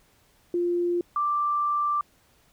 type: tone pair in turn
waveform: sine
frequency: 349.2 / 1176.7 Hz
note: F4 / D6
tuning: 0 / +3 cents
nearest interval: octave + major sixth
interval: 2103 cents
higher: second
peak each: -22 dBFS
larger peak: neither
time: 0.54-1.01 / 1.16-2.01 s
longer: second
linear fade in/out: 2 ms
effects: pink hiss -62 dBFS RMS until 2.52 s